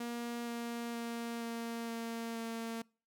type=tone with pitch steps; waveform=sawtooth; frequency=237 / 235.2 / 233.5 / 231.7 / 230 / 228.3 Hz; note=A#3 / A#3 / A#3 / A#3 / A#3 / A#3; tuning=+29 / +16 / +3 / -10 / -23 / -36 cents; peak=-34 dBFS; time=0-2.82 s; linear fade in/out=5 ms; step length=470 ms; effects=noise-tail reverb RT60 0.4 s tail -26 dB re dry